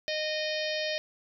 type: harmonic tone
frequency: 616 Hz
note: D#5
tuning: 17 cents flat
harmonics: 1 / 3 / 4 / 5 / 6 / 7 / 8 / 9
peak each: -32 / -37 / -38 / -39 / -40 / -40 / -41 / -42 dBFS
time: 0.08-0.98 s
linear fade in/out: 0 ms
effects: none